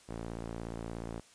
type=tone with band-pass filter; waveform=sawtooth; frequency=56.9 Hz; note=A#1; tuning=41 cents flat; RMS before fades=-41 dBFS; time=0.08-1.21 s; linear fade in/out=20 ms; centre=400 Hz; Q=0.54; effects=white hiss -60 dBFS RMS until 1.34 s + resampled to 22050 Hz